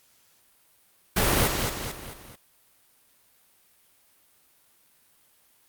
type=noise with echo; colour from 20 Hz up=pink; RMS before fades=-22 dBFS; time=1.16-1.48 s; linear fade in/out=10 ms; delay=220 ms; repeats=4; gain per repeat=-6 dB; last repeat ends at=2.36 s; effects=white hiss -62 dBFS RMS until 5.68 s + Opus 48 kbps